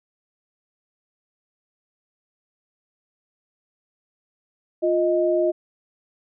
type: tone pair together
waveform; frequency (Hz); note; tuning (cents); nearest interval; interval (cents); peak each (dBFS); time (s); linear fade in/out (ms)
sine; 351.1 / 624.8; F4 / D#5; +9 / +7; minor seventh; 998; -20; 4.82-5.52; 20
effects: none